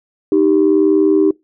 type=tone pair together; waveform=sine; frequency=310.5 / 390.9 Hz; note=D#4 / G4; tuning=-3 / -5 cents; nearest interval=major third; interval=398 cents; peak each=-11 dBFS; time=0.32-1.31 s; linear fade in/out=2 ms; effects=noise-tail reverb RT60 0.2 s tail -23 dB re dry + tanh soft clip ceiling -3 dBFS